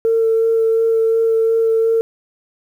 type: tone with vibrato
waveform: sine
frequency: 451.4 Hz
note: A4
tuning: 44 cents sharp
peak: -11 dBFS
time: 0.05-2.01 s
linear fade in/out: 0 ms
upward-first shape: sine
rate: 2.8 Hz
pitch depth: 11 cents each way
effects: tanh soft clip ceiling -7 dBFS + 8-bit